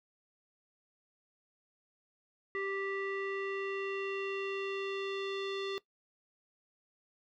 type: tone with low-pass filter sweep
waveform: square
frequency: 392 Hz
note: G4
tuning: in tune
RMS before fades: -37 dBFS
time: 2.55-5.78 s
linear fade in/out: 0 ms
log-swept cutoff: 2000 to 3700 Hz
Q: 3.8
effects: noise-tail reverb RT60 0.1 s tail -18 dB re dry